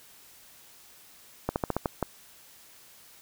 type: clicks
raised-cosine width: 1 ms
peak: -12 dBFS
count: 7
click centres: 1.49 / 1.559 / 1.638 / 1.703 / 1.766 / 1.858 / 2.027 s
effects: white hiss -54 dBFS RMS until 3.21 s